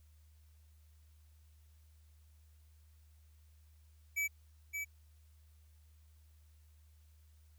square tone with echo, 2295 Hz, D7, 40 cents flat, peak -33 dBFS, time 4.16-4.28 s, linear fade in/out 20 ms, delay 570 ms, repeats 1, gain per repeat -5 dB, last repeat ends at 4.85 s, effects added 76 Hz sine -60 dBFS peak until 7.58 s + white hiss -75 dBFS RMS until 7.58 s

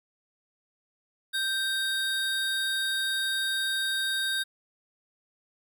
square tone pair together, 1567 / 3727 Hz, G6 / A#7, -1 / -1 cents, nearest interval octave + minor third, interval 1500 cents, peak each -30 / -30 dBFS, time 1.33-4.44 s, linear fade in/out 20 ms, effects none

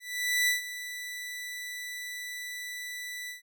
sawtooth tone with ADSR envelope, 1975.5 Hz, B6, in tune, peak -19 dBFS, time 0-3.42 s, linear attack 480 ms, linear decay 130 ms, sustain -14 dB, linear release 130 ms, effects none

